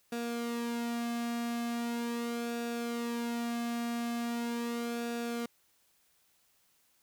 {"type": "tone with flanger", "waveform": "sawtooth", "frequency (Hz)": 235.7, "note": "A#3", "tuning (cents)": 19, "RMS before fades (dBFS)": -35, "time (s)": [0.12, 5.46], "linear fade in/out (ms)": 5, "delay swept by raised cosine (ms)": [0.96, 2.26], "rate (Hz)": 0.4, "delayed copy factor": -0.55, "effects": ["white hiss -70 dBFS RMS until 7.02 s"]}